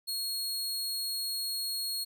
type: tone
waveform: sawtooth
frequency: 4305 Hz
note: C8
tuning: 49 cents sharp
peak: -29 dBFS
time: 0.07-2.05 s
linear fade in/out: 20 ms
effects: none